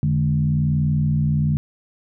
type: tone with frequency modulation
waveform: sine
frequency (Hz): 148.9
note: D3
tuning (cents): +24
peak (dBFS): -16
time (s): 0.03-1.57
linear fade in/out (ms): 0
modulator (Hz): 61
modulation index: 0.87
effects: none